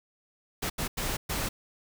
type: noise bursts at uneven times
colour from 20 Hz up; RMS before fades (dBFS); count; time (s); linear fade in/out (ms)
pink; -31; 4; 0.62-0.7 / 0.78-0.88 / 0.97-1.17 / 1.29-1.49; 10
effects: none